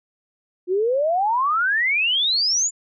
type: exponential sweep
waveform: sine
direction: up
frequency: 349.2 to 7200 Hz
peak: -17 dBFS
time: 0.67-2.71 s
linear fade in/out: 50 ms
effects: none